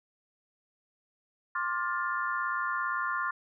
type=chord; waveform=sine; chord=D minor seventh; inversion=third; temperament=just; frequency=1057.2 / 1174.7 / 1409.6 / 1762 Hz; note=C6 / D6 / F6 / A6; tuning=+18 / 0 / +16 / +2 cents; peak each=-33 / -36 / -33 / -36 dBFS; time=1.55-3.31 s; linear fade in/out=5 ms; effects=none